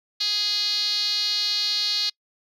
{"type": "tone with band-pass filter", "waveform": "5% pulse", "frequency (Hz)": 415.3, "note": "G#4", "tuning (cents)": 0, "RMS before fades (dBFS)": -24, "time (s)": [0.2, 2.1], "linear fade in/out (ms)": 10, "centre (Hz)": 4300, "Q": 6.8, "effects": ["noise-tail reverb RT60 0.1 s tail -26 dB re dry"]}